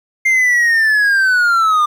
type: linear sweep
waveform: triangle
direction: down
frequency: 2111 to 1194 Hz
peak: -8 dBFS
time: 0.25-1.86 s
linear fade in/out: 10 ms
effects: 8-bit